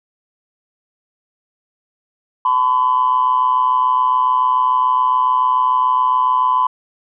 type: tone with amplitude modulation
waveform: sine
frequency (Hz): 1011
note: B5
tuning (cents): +40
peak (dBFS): -8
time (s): 2.45-6.67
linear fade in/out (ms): 5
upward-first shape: sine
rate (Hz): 127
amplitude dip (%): 70
effects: tanh soft clip ceiling -5 dBFS